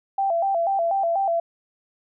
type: tone with vibrato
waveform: sine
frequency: 727 Hz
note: F#5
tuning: 31 cents flat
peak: -19 dBFS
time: 0.18-1.4 s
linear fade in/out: 5 ms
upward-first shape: square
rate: 4.1 Hz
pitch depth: 130 cents each way
effects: none